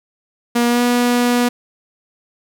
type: tone with pitch glide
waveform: sawtooth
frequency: 238.4 to 243.1 Hz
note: A#3 to B3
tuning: +39 to -27 cents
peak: -9 dBFS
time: 0.55-1.49 s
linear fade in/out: 10 ms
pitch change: +34 cents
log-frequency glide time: 0.67-0.82 s
effects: none